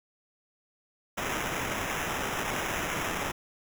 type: noise with sample-and-hold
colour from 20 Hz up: violet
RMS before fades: -32 dBFS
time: 1.17-3.32 s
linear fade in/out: 10 ms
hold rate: 4410 Hz
effects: none